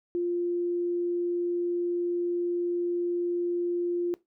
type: tone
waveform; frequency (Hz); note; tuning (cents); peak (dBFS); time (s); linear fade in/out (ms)
sine; 349.2; F4; 0; -25; 0.15-4.14; 0
effects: noise-tail reverb RT60 0.2 s tail -20 dB re dry

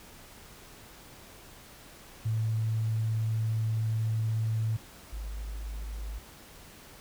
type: tone pair in turn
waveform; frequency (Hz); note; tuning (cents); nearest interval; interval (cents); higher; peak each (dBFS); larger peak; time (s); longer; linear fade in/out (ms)
sine; 110.9 / 52.19; A2 / G#1; +14 / +9; octave + minor second; 1305; first; -26 / -34; first; 2.25-4.77 / 5.12-6.19; first; 10
effects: pink hiss -51 dBFS RMS until 7 s

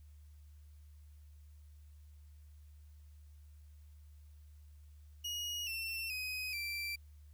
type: tone with pitch steps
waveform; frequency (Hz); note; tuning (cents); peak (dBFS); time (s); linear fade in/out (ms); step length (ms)
30% pulse; 2889 / 2696 / 2515 / 2347; F#7 / E7 / D#7 / D7; -42 / +38 / +18 / -2; -35; 5.24-6.96; 10; 430
effects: added 74 Hz sine -54 dBFS peak until 7.33 s + white hiss -75 dBFS RMS until 7.33 s

